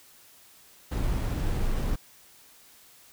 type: noise with sample-and-hold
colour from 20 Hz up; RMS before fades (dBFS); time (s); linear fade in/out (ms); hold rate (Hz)
brown; -27; 0.91-1.96; 10; 11025
effects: white hiss -55 dBFS RMS until 3.12 s